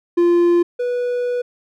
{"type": "tone pair in turn", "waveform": "triangle", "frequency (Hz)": [346.5, 490], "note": ["F4", "B4"], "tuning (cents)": [-14, -14], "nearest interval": "tritone", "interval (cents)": 600, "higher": "second", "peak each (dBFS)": [-9, -16], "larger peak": "first", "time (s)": [[0.17, 0.63], [0.79, 1.42]], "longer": "second", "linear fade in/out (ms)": 10, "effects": []}